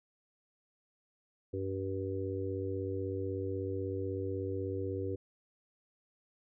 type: harmonic tone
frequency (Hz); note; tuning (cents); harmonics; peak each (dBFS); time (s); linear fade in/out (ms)
96.2; G2; -32; 1 / 3 / 4 / 5; -38 / -41 / -38 / -40; 1.53-5.16; 10
effects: none